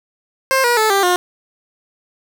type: tone with pitch steps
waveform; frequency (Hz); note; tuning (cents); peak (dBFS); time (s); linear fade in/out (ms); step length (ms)
15% pulse; 530 / 480.4 / 435.5 / 394.8 / 357.8; C5 / B4 / A4 / G4 / F4; +22 / -48 / -18 / +12 / +42; -6; 0.51-1.16; 0; 130
effects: none